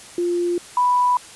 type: tone pair in turn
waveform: sine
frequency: 349.2 / 987.7 Hz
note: F4 / B5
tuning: 0 / 0 cents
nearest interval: octave + tritone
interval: 1800 cents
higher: second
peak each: -18 / -14 dBFS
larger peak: second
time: 0.18-0.58 / 0.77-1.17 s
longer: neither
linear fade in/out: 2 ms
effects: white hiss -41 dBFS RMS until 1.35 s + resampled to 24000 Hz